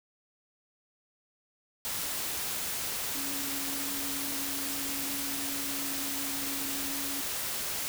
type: tone in noise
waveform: sine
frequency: 278 Hz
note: C#4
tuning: 5 cents sharp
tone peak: -40 dBFS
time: 3.15-7.21 s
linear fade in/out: 0 ms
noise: white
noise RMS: -34 dBFS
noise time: 1.85-7.88 s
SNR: -9 dB
effects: none